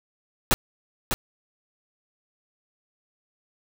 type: noise with echo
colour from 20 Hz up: pink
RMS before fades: -19 dBFS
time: 0.51-0.54 s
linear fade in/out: 0 ms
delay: 600 ms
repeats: 1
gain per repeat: -6 dB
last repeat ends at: 1.14 s
effects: none